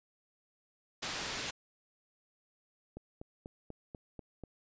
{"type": "low-pass noise", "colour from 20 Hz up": "white", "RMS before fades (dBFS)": -39, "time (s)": [1.02, 1.51], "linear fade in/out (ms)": 10, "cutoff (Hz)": 5200, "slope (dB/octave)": 12}
{"type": "click train", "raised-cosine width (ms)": 2, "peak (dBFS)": -31, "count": 7, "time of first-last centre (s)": [2.97, 4.437], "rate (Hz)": 4.09}
{"effects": ["resampled to 16000 Hz"]}